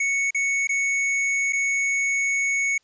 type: tone with dropouts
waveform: square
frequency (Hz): 2217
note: C#7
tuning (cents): 0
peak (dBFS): -21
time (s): 0-2.78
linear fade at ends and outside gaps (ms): 5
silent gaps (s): 0.307-0.346 / 0.673-0.691 / 1.525-1.531
effects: white hiss -66 dBFS RMS until 2.83 s + resampled to 16000 Hz